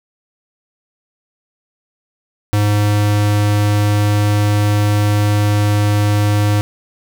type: tone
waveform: square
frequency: 103.83 Hz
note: G#2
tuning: in tune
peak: -12 dBFS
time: 2.53-6.61 s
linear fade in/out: 0 ms
effects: none